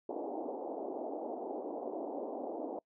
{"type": "band-pass noise", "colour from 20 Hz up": "pink", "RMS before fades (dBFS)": -40, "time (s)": [0.09, 2.79], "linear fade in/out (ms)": 2, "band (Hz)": [270, 820], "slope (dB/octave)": 48, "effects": ["noise-tail reverb RT60 0.1 s tail -26 dB re dry"]}